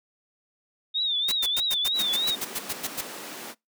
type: tone with vibrato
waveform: sine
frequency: 3659 Hz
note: A#7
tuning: 33 cents flat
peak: -23 dBFS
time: 0.94-2.36 s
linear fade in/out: 20 ms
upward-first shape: triangle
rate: 3.2 Hz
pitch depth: 130 cents each way
type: noise bursts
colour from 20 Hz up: white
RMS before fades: -29 dBFS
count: 13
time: 1.28-3.014 s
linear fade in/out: 10 ms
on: 42 ms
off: 99 ms
type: high-pass noise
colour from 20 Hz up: pink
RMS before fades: -39 dBFS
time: 1.93-3.55 s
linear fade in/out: 50 ms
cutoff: 220 Hz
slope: 24 dB/octave
effects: noise-tail reverb RT60 0.2 s tail -25 dB re dry